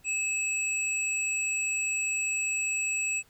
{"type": "tone pair together", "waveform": "sine", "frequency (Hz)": [2600, 7775], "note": ["E7", "B8"], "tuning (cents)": [-24, -28], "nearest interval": "octave + perfect fifth", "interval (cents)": 1896, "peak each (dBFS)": [-28, -30], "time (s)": [0.04, 3.23], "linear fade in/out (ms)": 50, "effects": ["tanh soft clip ceiling -19 dBFS", "pink hiss -62 dBFS RMS until 3.29 s"]}